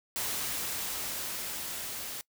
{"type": "noise with level ramp", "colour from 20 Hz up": "white", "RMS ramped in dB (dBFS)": [-33, -39], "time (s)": [0.16, 2.21], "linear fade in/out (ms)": 0, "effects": ["noise-tail reverb RT60 0.1 s tail -23 dB re dry"]}